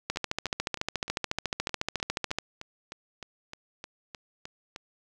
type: two click trains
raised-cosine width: 0.2 ms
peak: -22 / -11 dBFS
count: 16 / 33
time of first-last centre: 0.16-4.761 / 0.1-2.386 s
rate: 3.26 / 14 Hz
effects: none